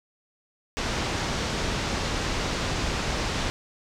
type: low-pass noise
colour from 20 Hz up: pink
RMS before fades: -28 dBFS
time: 0.77-3.5 s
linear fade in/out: 0 ms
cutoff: 6500 Hz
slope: 24 dB/octave
effects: none